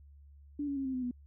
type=tone with pitch steps; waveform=sine; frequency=290.1 / 280.7 / 271.6 / 262.8 / 254.3 / 246.1 Hz; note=D4 / C#4 / C#4 / C4 / C4 / B3; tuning=-21 / +22 / -35 / +8 / -49 / -6 cents; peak=-32 dBFS; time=0.59-1.112 s; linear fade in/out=5 ms; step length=87 ms; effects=added 71 Hz sine -53 dBFS peak until 1.26 s